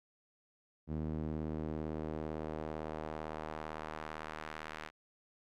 sawtooth tone with band-pass filter sweep, 77.78 Hz, D#2, in tune, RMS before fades -41 dBFS, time 0.87-4.91 s, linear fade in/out 50 ms, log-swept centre 210 to 1800 Hz, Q 1, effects none

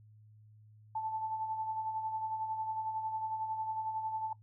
sine tone with tremolo, 878 Hz, A5, 4 cents flat, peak -32 dBFS, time 0.95-4.33 s, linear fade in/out 5 ms, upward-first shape sine, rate 11 Hz, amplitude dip 50%, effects noise-tail reverb RT60 0.1 s tail -18 dB re dry + added 107 Hz sine -56 dBFS peak until 4.42 s

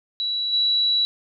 sine tone with level steps, 3922 Hz, B7, 13 cents flat, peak -22 / -17 dBFS, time 0.2-1.05 s, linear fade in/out 0 ms, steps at 0.52 s, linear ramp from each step 20 ms, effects none

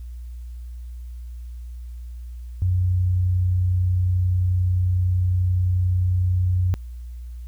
sine tone, 91.2 Hz, F#2, 24 cents flat, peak -17 dBFS, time 2.62-6.74 s, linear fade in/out 0 ms, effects added 60 Hz sine -32 dBFS peak until 7.47 s + white hiss -62 dBFS RMS until 7.47 s

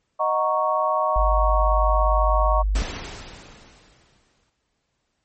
sine chord, D# minor seventh, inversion none, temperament equal, 622.3 / 740 / 932.3 / 1108.7 Hz, D#5 / F#5 / A#5 / C#6, 0 / 0 / 0 / 0 cents, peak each -23 / -27 / -26 / -22 dBFS, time 0.19-2.63 s, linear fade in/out 20 ms
sine tone, 49.86 Hz, G1, 30 cents sharp, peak -18 dBFS, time 1.16-2.82 s, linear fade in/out 0 ms
pink noise with exponential decay, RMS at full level -28 dBFS, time 2.75-4.5 s, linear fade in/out 5 ms, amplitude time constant 380 ms
effects pink hiss -73 dBFS RMS until 5.24 s + MP3 32 kbps

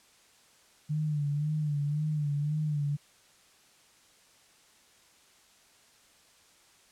sine tone with vibrato, 148.9 Hz, D3, 24 cents sharp, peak -27 dBFS, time 0.89-2.97 s, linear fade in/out 20 ms, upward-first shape sine, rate 1.9 Hz, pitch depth 60 cents each way, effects white hiss -61 dBFS RMS until 6.91 s + low-pass 9000 Hz 12 dB/octave

